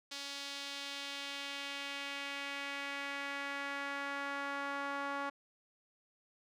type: tone with band-pass filter sweep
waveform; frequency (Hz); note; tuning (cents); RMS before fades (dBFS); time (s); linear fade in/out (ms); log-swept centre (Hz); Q
sawtooth; 280.6; C#4; +21; -41; 0.11-5.3; 10; 4400 to 1200; 1.6
effects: none